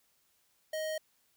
square tone, 626 Hz, D#5, 10 cents sharp, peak -34 dBFS, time 0.73-0.98 s, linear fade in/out 5 ms, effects white hiss -72 dBFS RMS until 1.36 s

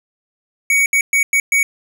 square tone bursts at uneven times, 2244 Hz, C#7, 21 cents sharp, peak -12 dBFS, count 5, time 0.7-0.86 / 0.93-1.01 / 1.13-1.23 / 1.33-1.4 / 1.52-1.63 s, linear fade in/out 2 ms, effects none

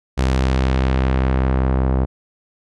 sawtooth tone with low-pass filter sweep, 65.2 Hz, C2, 5 cents flat, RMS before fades -17 dBFS, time 0.17-2.06 s, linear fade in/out 20 ms, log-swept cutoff 7600 to 880 Hz, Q 0.77, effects none

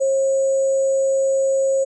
sine tone with sample-and-hold, 539 Hz, C#5, 49 cents flat, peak -15 dBFS, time 0-1.85 s, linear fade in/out 20 ms, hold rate 7350 Hz, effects resampled to 22050 Hz

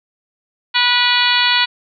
harmonic tone, 488.2 Hz, B4, 20 cents flat, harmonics 2 / 3 / 4 / 5 / 6 / 7 / 8 / 9, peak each -20 / -20 / -20 / -20 / -20 / -20 / -20 / -20 dBFS, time 0.74-1.66 s, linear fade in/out 20 ms, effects none

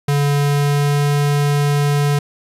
square tone with pitch glide, 143.4 to 144.56 Hz, D3 to D3, -41 to -27 cents, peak -14 dBFS, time 0.08-2.19 s, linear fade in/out 5 ms, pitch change +14 cents, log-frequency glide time 0.32-1.08 s, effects resampled to 32000 Hz

